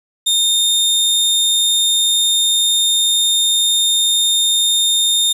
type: tone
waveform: sawtooth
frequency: 3651 Hz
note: A#7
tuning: 37 cents flat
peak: -9 dBFS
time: 0.26-5.33 s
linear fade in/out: 10 ms
effects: resampled to 32000 Hz + 8-bit